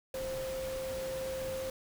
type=tone in noise; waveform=sine; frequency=526 Hz; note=C5; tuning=9 cents sharp; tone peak=-35 dBFS; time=0.14-1.7 s; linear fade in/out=2 ms; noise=pink; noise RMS=-44 dBFS; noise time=0.14-1.7 s; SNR=+6 dB; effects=none